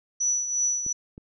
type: tone with tremolo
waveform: sine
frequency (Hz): 5920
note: F#8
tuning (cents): 0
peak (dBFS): -20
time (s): 0.2-0.93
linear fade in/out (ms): 10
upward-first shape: triangle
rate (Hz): 2.8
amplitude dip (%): 65
type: clicks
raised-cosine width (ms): 3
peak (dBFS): -29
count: 2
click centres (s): 0.864 / 1.179
effects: none